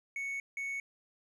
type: tone bursts at uneven times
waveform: triangle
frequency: 2217 Hz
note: C#7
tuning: in tune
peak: -33 dBFS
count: 2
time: 0.16-0.4 / 0.57-0.8 s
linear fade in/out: 2 ms
effects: resampled to 32000 Hz